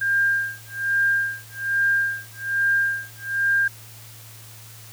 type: tone with tremolo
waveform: sine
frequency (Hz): 1600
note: G6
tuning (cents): +35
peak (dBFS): -16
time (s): 0.01-3.68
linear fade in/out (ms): 5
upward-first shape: sine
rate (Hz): 1.2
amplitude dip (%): 100
effects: added 111 Hz sine -44 dBFS peak until 4.92 s + white hiss -45 dBFS RMS until 4.92 s